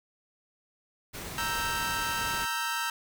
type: noise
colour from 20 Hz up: pink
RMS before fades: -39 dBFS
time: 1.13-2.46 s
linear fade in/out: 20 ms
type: chord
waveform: sawtooth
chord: E diminished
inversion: second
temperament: equal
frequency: 932.3 / 1318.5 / 1568 Hz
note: Bb5 / E6 / G6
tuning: 0 / 0 / 0 cents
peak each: -30 dBFS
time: 1.38-2.9 s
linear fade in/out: 2 ms
effects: none